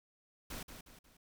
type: noise with echo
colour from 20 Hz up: pink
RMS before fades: -44 dBFS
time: 0.5-0.63 s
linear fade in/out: 5 ms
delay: 180 ms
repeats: 3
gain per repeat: -7 dB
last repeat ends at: 1.17 s
effects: none